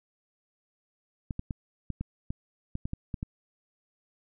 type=clicks; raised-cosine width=5 ms; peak=-20 dBFS; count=11; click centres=1.308 / 1.394 / 1.508 / 1.903 / 2.01 / 2.305 / 2.754 / 2.855 / 2.934 / 3.142 / 3.229 s; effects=none